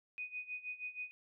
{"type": "tone with tremolo", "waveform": "sine", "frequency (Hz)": 2489, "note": "D#7", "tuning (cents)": 0, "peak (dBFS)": -38, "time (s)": [0.18, 1.11], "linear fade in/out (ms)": 0, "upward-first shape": "sine", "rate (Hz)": 6.3, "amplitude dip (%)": 85, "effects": []}